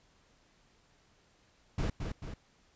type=noise with echo; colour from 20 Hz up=brown; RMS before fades=-31 dBFS; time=1.78-1.9 s; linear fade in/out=5 ms; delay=220 ms; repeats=2; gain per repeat=-5 dB; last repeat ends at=2.34 s; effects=pink hiss -67 dBFS RMS until 2.75 s + resampled to 16000 Hz